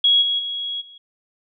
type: tone with level steps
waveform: sine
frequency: 3322 Hz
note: G#7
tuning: in tune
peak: -12 / -18 / -24 / -41 dBFS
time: 0.04-0.98 s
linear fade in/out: 5 ms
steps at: 0.21 / 0.38 / 0.8 s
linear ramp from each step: 20 ms
effects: none